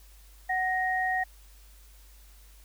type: tone pair together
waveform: sine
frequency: 744.6 / 1871 Hz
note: F#5 / A#6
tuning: +11 / +6 cents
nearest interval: octave + major third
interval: 1595 cents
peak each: -28 dBFS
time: 0.49-1.24 s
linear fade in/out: 10 ms
effects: added 50 Hz sine -51 dBFS peak until 2.64 s + white hiss -59 dBFS RMS until 2.64 s